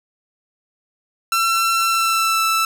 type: tone with pitch glide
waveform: sawtooth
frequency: 1348 to 1322.5 Hz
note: E6 to E6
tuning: +38 to +5 cents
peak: -12 dBFS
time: 1.32-2.65 s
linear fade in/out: 2 ms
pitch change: -33 cents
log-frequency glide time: 1.84-2.43 s
effects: none